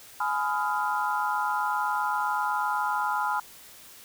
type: chord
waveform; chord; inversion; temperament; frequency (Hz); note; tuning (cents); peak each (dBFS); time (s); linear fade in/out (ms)
sine; F half-diminished seventh; first; just; 838.1 / 1005.8 / 1257.2 / 1396.9; Ab5 / Cb6 / Eb6 / F6; +16 / +31 / +18 / 0; -29 / -29 / -33 / -31; 0.2-3.4; 5
effects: white hiss -49 dBFS RMS until 4.04 s